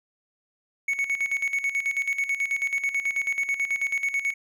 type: tone with tremolo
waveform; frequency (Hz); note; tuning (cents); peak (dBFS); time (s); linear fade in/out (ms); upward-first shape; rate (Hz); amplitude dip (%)
triangle; 2217; C#7; 0; -20; 0.88-4.34; 5; square; 9.2; 70
effects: none